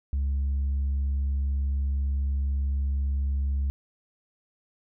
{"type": "tone with tanh clipping", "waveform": "sine", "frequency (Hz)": 69, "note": "C#2", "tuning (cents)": -7, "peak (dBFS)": -24, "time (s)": [0.13, 3.7], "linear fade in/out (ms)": 0, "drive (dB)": 1, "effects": []}